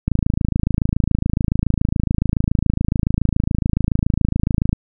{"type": "click train", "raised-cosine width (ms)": 5, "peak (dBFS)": -4, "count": 127, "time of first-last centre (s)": [0.08, 4.729], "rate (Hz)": 27.1, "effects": []}